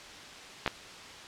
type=clicks; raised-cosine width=0.3 ms; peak=-11 / -12 dBFS; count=2; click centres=0.662 / 0.677 s; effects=white hiss -46 dBFS RMS until 1.27 s + low-pass 5000 Hz 12 dB/octave